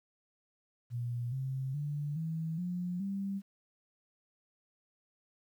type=tone with pitch steps; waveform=sine; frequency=120.3 / 132.71 / 146.41 / 161.51 / 178.18 / 196.56 Hz; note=B2 / C3 / D3 / E3 / F3 / G3; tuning=-45 / +25 / -5 / -35 / +35 / +5 cents; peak=-33 dBFS; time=0.9-3.42 s; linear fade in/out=50 ms; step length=420 ms; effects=11-bit